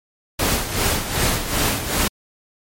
pink noise with tremolo, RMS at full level -18 dBFS, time 0.39-2.08 s, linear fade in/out 5 ms, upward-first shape sine, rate 2.6 Hz, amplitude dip 65%, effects MP3 64 kbps

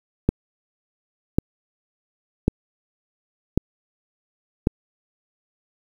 click train, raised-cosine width 3 ms, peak -3 dBFS, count 5, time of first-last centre 0.29-4.671 s, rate 0.913 Hz, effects 7-bit

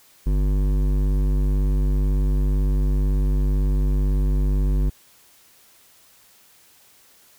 sine tone with hard clipping, 49 Hz, G1, in tune, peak -19 dBFS, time 0.26-4.9 s, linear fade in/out 10 ms, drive 13 dB, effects white hiss -54 dBFS RMS until 7.38 s

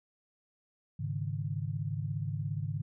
sine chord, Ab suspended fourth, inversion none, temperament equal, 103.83 / 138.59 / 155.56 Hz, Ab2 / Db3 / Eb3, 0 / 0 / 0 cents, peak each -36 / -36 / -37 dBFS, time 0.99-2.82 s, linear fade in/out 10 ms, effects none

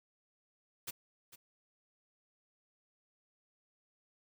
white noise with echo, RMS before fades -41 dBFS, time 0.87-0.91 s, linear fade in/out 10 ms, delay 450 ms, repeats 1, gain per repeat -14 dB, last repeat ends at 1.36 s, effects none

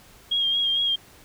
sine tone with vibrato, 3250 Hz, G#7, 38 cents flat, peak -20 dBFS, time 0.31-0.96 s, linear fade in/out 10 ms, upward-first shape sine, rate 4.4 Hz, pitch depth 33 cents each way, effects pink hiss -51 dBFS RMS until 1.24 s

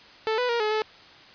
sawtooth tone with pitch steps, 440 / 495.3 / 471 / 426.9 / 432.8 Hz, A4 / B4 / A#4 / G#4 / A4, 0 / +5 / +18 / +48 / -29 cents, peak -19 dBFS, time 0.27-0.82 s, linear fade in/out 0 ms, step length 110 ms, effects white hiss -49 dBFS RMS until 1.34 s + resampled to 11025 Hz

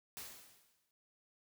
white noise with exponential decay, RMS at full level -45 dBFS, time 0.17-0.91 s, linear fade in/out 0 ms, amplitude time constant 160 ms, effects noise-tail reverb RT60 0.5 s tail -26 dB re dry

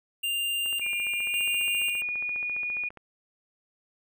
square tone with tremolo, 2794 Hz, F7, in tune, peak -27 dBFS, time 0.23-2.02 s, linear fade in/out 10 ms, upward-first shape square, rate 0.9 Hz, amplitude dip 45%
click train, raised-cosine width 0.5 ms, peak -30 dBFS, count 35, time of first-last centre 0.66-2.973 s, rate 14.7 Hz
sine tone with pitch glide, 2413 to 2451 Hz, D7 to D#7, +46 to -27 cents, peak -28 dBFS, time 0.81-2.89 s, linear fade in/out 10 ms, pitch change +27 cents, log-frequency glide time 1.23-1.37 s
effects none

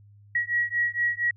sine beating tone pair, 1910 / 1914.3 Hz, A#6 / A#6, +42 / +45 cents, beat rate 4.3 Hz, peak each -26 dBFS, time 0.35-1.31 s, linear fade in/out 5 ms, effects added 102 Hz sine -50 dBFS peak until 1.36 s

